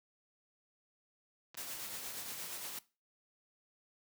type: clicks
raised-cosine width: 0.2 ms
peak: -34 dBFS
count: 2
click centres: 1.545 / 1.551 s
type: noise with tremolo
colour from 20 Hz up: white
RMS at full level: -42 dBFS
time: 1.57-2.79 s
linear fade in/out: 5 ms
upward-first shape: triangle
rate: 8.5 Hz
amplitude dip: 40%
effects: noise-tail reverb RT60 0.3 s tail -19 dB re dry + high-pass 100 Hz 12 dB/octave